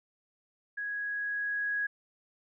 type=tone with level ramp; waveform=sine; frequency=1661.2 Hz; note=G#6; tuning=in tune; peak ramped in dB=-33 to -28 dBFS; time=0.77-1.87 s; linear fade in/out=10 ms; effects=none